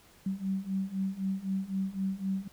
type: beating tone pair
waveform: sine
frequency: 190.1 / 194 Hz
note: F#3 / G3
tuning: +47 / -18 cents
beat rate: 3.9 Hz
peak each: -34 / -32 dBFS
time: 0.26-2.48 s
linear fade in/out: 5 ms
effects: pink hiss -59 dBFS RMS until 2.52 s